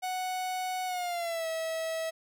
45% pulse tone with pitch glide, 740 to 647.9 Hz, F#5 to E5, 0 to -30 cents, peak -31 dBFS, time 0.02-2.11 s, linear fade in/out 20 ms, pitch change -230 cents, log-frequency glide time 0.86-1.47 s, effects none

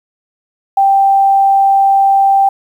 sine tone, 785 Hz, G5, 2 cents sharp, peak -6 dBFS, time 0.77-2.49 s, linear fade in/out 5 ms, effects 7-bit

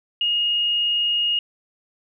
sine tone, 2861 Hz, F7, 41 cents sharp, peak -18 dBFS, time 0.21-1.39 s, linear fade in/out 2 ms, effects none

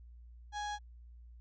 35% pulse tone, 830.6 Hz, G#5, in tune, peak -35 dBFS, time 0.52-0.79 s, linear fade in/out 50 ms, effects added 59 Hz sine -51 dBFS peak until 1.4 s + resampled to 16000 Hz

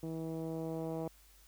10% pulse tone with low-pass filter sweep, 161.8 Hz, E3, 32 cents flat, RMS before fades -39 dBFS, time 0.03-1.08 s, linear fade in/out 2 ms, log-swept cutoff 360 to 640 Hz, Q 1.1, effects added 50 Hz sine -62 dBFS peak until 1.47 s + white hiss -64 dBFS RMS until 1.47 s

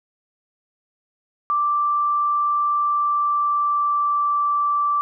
sine tone with pitch glide, 1174 to 1166.6 Hz, D6 to D6, -1 to -12 cents, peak -17 dBFS, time 1.5-5.01 s, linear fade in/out 0 ms, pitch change -11 cents, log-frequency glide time 2.76-4.43 s, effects none

